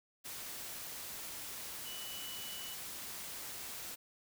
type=tone in noise; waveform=sine; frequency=2960 Hz; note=F#7; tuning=in tune; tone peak=-47 dBFS; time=1.85-2.75 s; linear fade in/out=20 ms; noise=white; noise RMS=-45 dBFS; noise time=0.24-3.96 s; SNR=-5 dB; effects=none